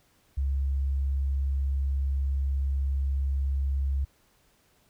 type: tone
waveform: sine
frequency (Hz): 68.3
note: C#2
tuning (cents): -25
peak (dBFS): -24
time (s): 0.37-4.05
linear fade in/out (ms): 10
effects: pink hiss -65 dBFS RMS until 4.89 s